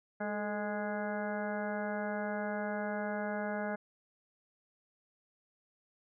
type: harmonic tone with a mistuned harmonic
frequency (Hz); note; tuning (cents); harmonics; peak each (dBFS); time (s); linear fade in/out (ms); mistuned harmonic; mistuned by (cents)
207.7; G#3; 0; 1 / 2 / 3 / 4 / 5 / 6 / 7 / 8 / 10; -38 / -43 / -38 / -42 / -51 / -51 / -44 / -45 / -53; 0.2-3.76; 10; 2; +60
effects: none